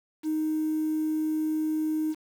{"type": "tone", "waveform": "triangle", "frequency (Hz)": 311.1, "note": "D#4", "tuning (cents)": 0, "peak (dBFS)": -21, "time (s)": [0.23, 2.15], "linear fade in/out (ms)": 50, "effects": ["tanh soft clip ceiling -22 dBFS", "8-bit"]}